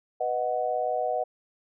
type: chord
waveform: sine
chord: B major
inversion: none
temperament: equal with one note detuned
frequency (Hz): 495.6 / 622.3 / 740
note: B4 / D#5 / F#5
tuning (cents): +6 / 0 / 0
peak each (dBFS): -31 / -29 / -28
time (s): 0.2-1.24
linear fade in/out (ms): 10
effects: none